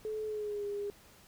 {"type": "tone with pitch glide", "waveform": "sine", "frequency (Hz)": [431.6, 407.6], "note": ["A4", "G#4"], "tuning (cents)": [-33, -32], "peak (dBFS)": -34, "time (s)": [0.05, 0.9], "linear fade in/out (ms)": 0, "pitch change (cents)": -99, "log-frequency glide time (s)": [0.25, 0.65], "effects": ["pink hiss -59 dBFS RMS until 1.27 s"]}